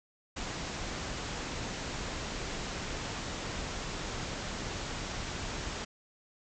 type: low-pass noise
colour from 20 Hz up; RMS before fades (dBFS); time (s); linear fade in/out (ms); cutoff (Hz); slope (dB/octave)
pink; -38; 0.36-5.85; 10; 7600; 96
effects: none